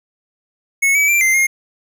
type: tone with pitch steps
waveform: square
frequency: 2197 / 2285 / 2357 / 2082 / 2134 Hz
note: C#7 / D7 / D7 / C7 / C7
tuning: -16 / -48 / +6 / -9 / +34 cents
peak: -12 dBFS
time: 0.82-1.47 s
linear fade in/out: 10 ms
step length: 130 ms
effects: none